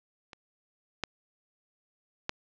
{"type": "clicks", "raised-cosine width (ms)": 0.2, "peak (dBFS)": [-27, -12, -12], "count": 3, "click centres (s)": [0.332, 1.037, 2.294], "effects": ["low-pass 5000 Hz 12 dB/octave"]}